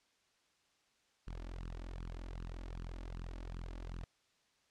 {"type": "tone with flanger", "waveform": "sawtooth", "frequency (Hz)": 42.86, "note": "F1", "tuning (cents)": -32, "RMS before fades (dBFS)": -45, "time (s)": [1.27, 4.04], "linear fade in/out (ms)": 0, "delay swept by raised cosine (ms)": [0.66, 3.56], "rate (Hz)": 2.6, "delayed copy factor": 0.8, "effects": ["white hiss -74 dBFS RMS until 4.7 s", "low-pass 6000 Hz 12 dB/octave"]}